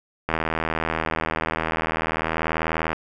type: click train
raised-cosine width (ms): 0.5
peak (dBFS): -8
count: 213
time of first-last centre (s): 0.29-2.93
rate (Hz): 80.3
effects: none